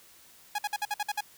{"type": "tone bursts", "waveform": "sawtooth", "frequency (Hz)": 830.6, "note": "G#5", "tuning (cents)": 0, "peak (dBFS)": -24, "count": 8, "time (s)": [0.55, 1.208], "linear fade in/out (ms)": 5, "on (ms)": 35, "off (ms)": 54, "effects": ["white hiss -56 dBFS RMS until 1.37 s"]}